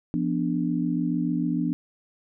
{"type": "chord", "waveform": "sine", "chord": "B diminished", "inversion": "second", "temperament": "equal with one note detuned", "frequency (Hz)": [172.21, 246.9, 293.7], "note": ["F3", "B3", "D4"], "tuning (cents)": [-24, 0, 0], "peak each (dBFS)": -27, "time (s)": [0.14, 1.73], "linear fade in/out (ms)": 0, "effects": []}